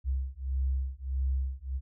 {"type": "beating tone pair", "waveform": "sine", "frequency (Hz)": [65.41, 67.01], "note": ["C2", "C2"], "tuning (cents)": [0, 42], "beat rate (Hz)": 1.6, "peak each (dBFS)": -31, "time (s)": [0.04, 1.81], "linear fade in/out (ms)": 50, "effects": []}